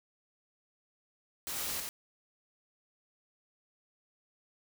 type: noise with echo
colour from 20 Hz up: white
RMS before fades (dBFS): -38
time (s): 1.47-1.8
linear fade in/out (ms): 0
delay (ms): 90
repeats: 1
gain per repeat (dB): -2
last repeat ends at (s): 1.89
effects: none